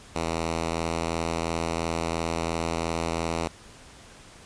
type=tone with pitch glide; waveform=5% pulse; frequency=82.41 to 82.89 Hz; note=E2 to E2; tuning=0 to +10 cents; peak=-15 dBFS; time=0.15-3.48 s; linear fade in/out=5 ms; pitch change=+10 cents; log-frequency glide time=0.61-0.9 s; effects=pink hiss -49 dBFS RMS until 4.45 s + resampled to 22050 Hz